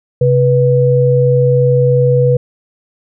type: tone pair together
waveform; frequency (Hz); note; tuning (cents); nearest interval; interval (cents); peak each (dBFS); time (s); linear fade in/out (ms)
sine; 133 / 490.1; C3 / B4; +29 / -13; octave + major seventh; 2258; -10; 0.21-2.37; 5
effects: none